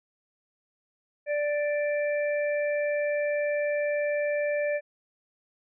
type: harmonic tone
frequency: 587.3 Hz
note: D5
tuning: in tune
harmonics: 1 / 3 / 4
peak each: -25 / -35 / -37 dBFS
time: 1.26-4.81 s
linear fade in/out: 50 ms
effects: none